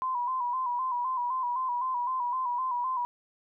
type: tone with vibrato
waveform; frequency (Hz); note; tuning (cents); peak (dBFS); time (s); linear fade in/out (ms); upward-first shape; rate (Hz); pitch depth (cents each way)
sine; 1001; B5; +23; -27; 0.02-3.05; 0; square; 3.9; 56
effects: none